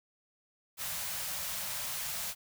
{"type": "band-stop noise", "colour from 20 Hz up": "white", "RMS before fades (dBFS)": -37, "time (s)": [0.77, 2.35], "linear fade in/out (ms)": 50, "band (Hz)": [210, 520], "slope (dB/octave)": 48, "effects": []}